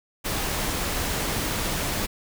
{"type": "noise", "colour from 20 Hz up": "pink", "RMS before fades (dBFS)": -27, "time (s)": [0.24, 2.07], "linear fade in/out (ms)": 20, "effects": []}